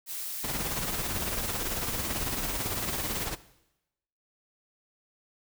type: noise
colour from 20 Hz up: blue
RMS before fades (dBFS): -36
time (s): 0.06-3.29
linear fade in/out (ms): 50
type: noise with tremolo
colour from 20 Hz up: pink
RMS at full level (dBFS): -31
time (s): 0.43-3.36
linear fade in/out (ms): 20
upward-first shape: triangle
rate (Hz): 18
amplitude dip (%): 65
effects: noise-tail reverb RT60 0.9 s tail -17 dB re dry